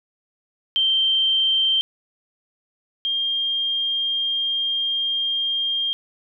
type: tone pair in turn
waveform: sine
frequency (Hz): 3136 / 3209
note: G7 / G7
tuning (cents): 0 / +40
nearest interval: unison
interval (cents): 40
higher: second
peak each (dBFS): -16 / -20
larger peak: first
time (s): 0.76-1.81 / 3.05-5.93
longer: second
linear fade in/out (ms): 0
effects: none